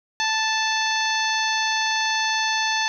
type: harmonic tone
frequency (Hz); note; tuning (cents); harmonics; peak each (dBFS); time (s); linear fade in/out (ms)
879; A5; -2; 1 / 2 / 3 / 4 / 5 / 6 / 7; -25 / -25 / -29 / -29 / -29 / -35 / -31; 0.2-2.88; 0
effects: none